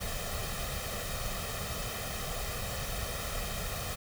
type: noise with comb filter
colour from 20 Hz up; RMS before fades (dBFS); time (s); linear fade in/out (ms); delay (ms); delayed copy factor
pink; -36; 0-3.96; 20; 1.6; +0.7
effects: none